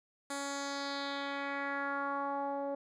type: tone with low-pass filter sweep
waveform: 10% pulse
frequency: 280.1 Hz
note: C#4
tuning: 18 cents sharp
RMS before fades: -37 dBFS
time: 0.3-2.75 s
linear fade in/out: 5 ms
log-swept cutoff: 9100 to 600 Hz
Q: 2.6
effects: none